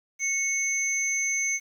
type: tone pair together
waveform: sine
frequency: 2200 / 6227 Hz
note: C#7 / G8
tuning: -14 / -12 cents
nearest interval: octave + tritone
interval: 1802 cents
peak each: -26 dBFS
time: 0.19-1.6 s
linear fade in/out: 50 ms
effects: tanh soft clip ceiling -17 dBFS + 9-bit